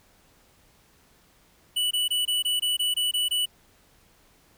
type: tone bursts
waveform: square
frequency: 2960 Hz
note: F#7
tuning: in tune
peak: -23 dBFS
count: 10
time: 1.76-3.458 s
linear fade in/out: 10 ms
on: 150 ms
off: 22 ms
effects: pink hiss -60 dBFS RMS until 4.57 s